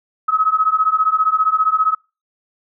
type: beating tone pair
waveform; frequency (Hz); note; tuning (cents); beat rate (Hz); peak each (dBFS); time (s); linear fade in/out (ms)
sine; 1271 / 1286; D#6 / E6; +36 / -43; 15; -16; 0.28-1.95; 10
effects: noise-tail reverb RT60 0.3 s tail -25 dB re dry